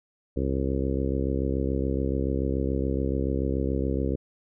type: harmonic tone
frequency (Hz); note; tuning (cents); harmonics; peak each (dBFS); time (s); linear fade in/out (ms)
67; C2; +42; 1 / 2 / 3 / 4 / 5 / 6 / 7 / 8; -28 / -32 / -34 / -31 / -33 / -34 / -34 / -38; 0.36-4.16; 10
effects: none